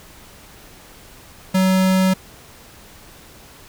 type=tone; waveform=square; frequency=187.9 Hz; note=F#3; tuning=27 cents sharp; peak=-14 dBFS; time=1.54-2.14 s; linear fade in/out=10 ms; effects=pink hiss -44 dBFS RMS until 3.68 s